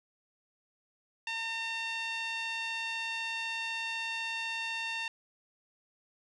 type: tone with band-pass filter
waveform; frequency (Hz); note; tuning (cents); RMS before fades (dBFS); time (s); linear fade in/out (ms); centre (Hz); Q
sawtooth; 908; A#5; -46; -36; 1.27-5.08; 2; 2800; 2.1
effects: resampled to 24000 Hz